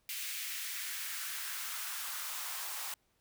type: noise with high-pass filter sweep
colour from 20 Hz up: white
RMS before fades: -40 dBFS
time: 0.09-2.94 s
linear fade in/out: 2 ms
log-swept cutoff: 2300 to 850 Hz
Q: 1.7
effects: pink hiss -75 dBFS RMS until 3.2 s